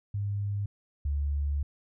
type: tone pair in turn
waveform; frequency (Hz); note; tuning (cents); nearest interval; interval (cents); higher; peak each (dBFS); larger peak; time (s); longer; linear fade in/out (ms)
sine; 101.4 / 71.7; G#2 / D2; -41 / -41; tritone; 600; first; -28 / -26; second; 0.14-0.66 / 1.05-1.63; second; 5
effects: none